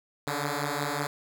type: beating tone pair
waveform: 5% pulse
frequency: 142.3 / 147.7 Hz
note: C#3 / D3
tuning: +46 / +10 cents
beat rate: 5.4 Hz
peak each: -20 dBFS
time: 0.27-1.07 s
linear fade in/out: 2 ms
effects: none